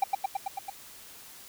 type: tone with echo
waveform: triangle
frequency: 786 Hz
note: G5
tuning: 4 cents sharp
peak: -18 dBFS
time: 0.02-0.04 s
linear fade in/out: 5 ms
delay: 110 ms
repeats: 6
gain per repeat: -2 dB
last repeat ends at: 0.7 s
effects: white hiss -49 dBFS RMS until 1.48 s